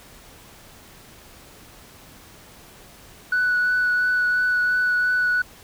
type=tone with vibrato; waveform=sine; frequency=1480 Hz; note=F#6; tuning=in tune; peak=-16 dBFS; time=3.32-5.42 s; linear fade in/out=5 ms; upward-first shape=triangle; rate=2.9 Hz; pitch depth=14 cents each way; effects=tanh soft clip ceiling -15 dBFS + pink hiss -47 dBFS RMS until 5.63 s